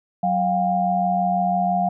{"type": "tone cluster", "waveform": "sine", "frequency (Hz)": [186.1, 709, 795], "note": ["F#3", "F5", "G5"], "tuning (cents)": [10, 26, 24], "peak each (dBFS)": [-24, -19, -27], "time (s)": [0.23, 1.89], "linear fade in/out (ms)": 5, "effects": []}